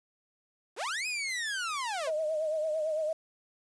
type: linear two-way sweep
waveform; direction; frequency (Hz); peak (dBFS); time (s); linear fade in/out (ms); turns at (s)
sawtooth; up then down; 299 to 2552 to 450.2; -28; 0.76-2.11; 50; 1.07
type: tone with vibrato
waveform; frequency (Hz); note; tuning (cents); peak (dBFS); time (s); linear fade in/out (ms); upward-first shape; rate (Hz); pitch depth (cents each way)
sine; 624; D#5; +5; -28; 2.07-3.13; 5; triangle; 8.9; 70
effects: resampled to 22050 Hz + 9-bit